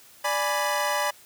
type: chord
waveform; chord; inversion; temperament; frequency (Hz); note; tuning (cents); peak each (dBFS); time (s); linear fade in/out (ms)
25% pulse; G# diminished; second; equal; 587.3 / 830.6 / 987.8; D5 / G#5 / B5; 0 / 0 / 0; -24 / -25 / -24; 0.24-1.11; 10
effects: white hiss -52 dBFS RMS until 1.25 s + high-pass 60 Hz 12 dB/octave